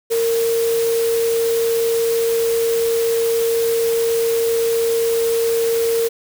sine tone in noise, 460 Hz, A#4, 23 cents flat, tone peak -15 dBFS, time 0.1-6.09 s, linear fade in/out 20 ms, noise white, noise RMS -28 dBFS, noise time 0.1-6.09 s, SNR +10 dB, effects none

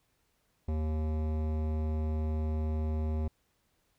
sine tone with hard clipping, 77.78 Hz, D#2, in tune, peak -31 dBFS, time 0.68-3.28 s, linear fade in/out 5 ms, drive 16 dB, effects pink hiss -74 dBFS RMS until 3.98 s

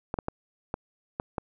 clicks, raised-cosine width 1 ms, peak -15 dBFS, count 6, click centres 0.141 / 0.188 / 0.284 / 0.741 / 1.199 / 1.382 s, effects none

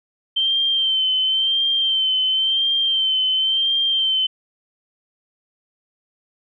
sine tone with vibrato, 3118 Hz, G7, 10 cents flat, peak -16 dBFS, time 0.36-4.27 s, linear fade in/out 10 ms, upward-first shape sine, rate 0.95 Hz, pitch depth 38 cents each way, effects none

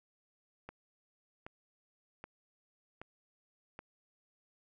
click train, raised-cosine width 0.5 ms, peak -30 dBFS, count 5, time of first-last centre 0.69-3.791 s, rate 1.29 Hz, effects none

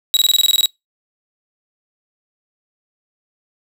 40% pulse tone bursts, 3855 Hz, B7, 43 cents flat, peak -9 dBFS, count 11, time 0.14-0.658 s, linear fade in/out 0 ms, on 28 ms, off 21 ms, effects noise-tail reverb RT60 0.2 s tail -26 dB re dry

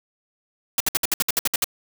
white noise bursts, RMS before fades -20 dBFS, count 11, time 0.78-1.643 s, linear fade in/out 2 ms, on 23 ms, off 61 ms, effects none

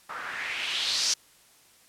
blue noise with low-pass filter sweep, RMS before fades -30 dBFS, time 0.09-1.14 s, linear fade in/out 5 ms, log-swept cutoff 1200 to 5800 Hz, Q 3.3, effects white hiss -58 dBFS RMS until 1.88 s + low-pass 12000 Hz 12 dB/octave

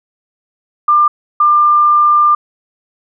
sine tone bursts at uneven times, 1195 Hz, D6, 30 cents sharp, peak -6 dBFS, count 2, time 0.88-1.08 / 1.4-2.35 s, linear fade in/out 5 ms, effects none

